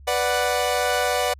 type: chord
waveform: sawtooth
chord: B minor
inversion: none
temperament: equal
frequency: 493.9 / 587.3 / 740 Hz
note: B4 / D5 / F#5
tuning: 0 / 0 / 0 cents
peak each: -21 / -21 / -20 dBFS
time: 0.07-1.34 s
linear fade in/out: 10 ms
effects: added 69 Hz sine -42 dBFS peak until 1.39 s + resampled to 32000 Hz